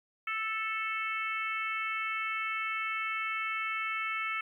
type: harmonic tone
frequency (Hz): 440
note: A4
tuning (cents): 0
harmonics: 3 / 4 / 5 / 6 / 7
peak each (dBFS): -35 / -42 / -35 / -39 / -48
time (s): 0.27-4.41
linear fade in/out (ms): 5
effects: 11-bit